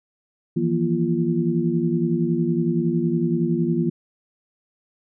sine tone cluster, 162 / 172.8 / 236.5 / 344.5 Hz, E3 / F3 / A#3 / F4, -30 / -18 / +25 / -24 cents, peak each -24 dBFS, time 0.56-3.9 s, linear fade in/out 10 ms, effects none

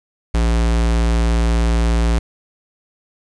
square tone, 57.3 Hz, A#1, 29 cents flat, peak -14 dBFS, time 0.34-2.19 s, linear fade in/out 5 ms, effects resampled to 22050 Hz + 7-bit

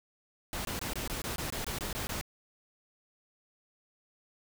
pink noise bursts, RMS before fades -36 dBFS, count 12, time 0.53-2.212 s, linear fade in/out 0 ms, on 120 ms, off 22 ms, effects none

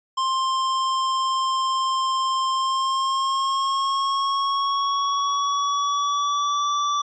square tone with pitch glide, 1053 to 1161.6 Hz, C6 to D6, +11 to -19 cents, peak -21 dBFS, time 0.17-7.02 s, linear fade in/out 10 ms, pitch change +170 cents, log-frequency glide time 2.5-6.7 s, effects resampled to 16000 Hz

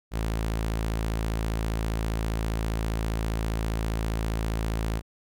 sawtooth tone, 55 Hz, A1, in tune, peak -22 dBFS, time 0.11-5.02 s, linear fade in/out 50 ms, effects none

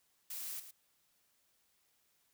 blue noise with echo, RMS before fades -43 dBFS, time 0.3-0.6 s, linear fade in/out 5 ms, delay 110 ms, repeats 1, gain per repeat -10 dB, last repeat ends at 0.71 s, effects white hiss -75 dBFS RMS until 2.33 s

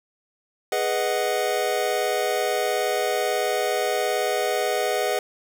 square chord, G# minor seventh, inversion none, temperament equal, 415.3 / 493.9 / 622.3 / 740 Hz, G#4 / B4 / D#5 / F#5, 0 / 0 / 0 / 0 cents, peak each -28 dBFS, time 0.72-5.19 s, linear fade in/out 2 ms, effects none

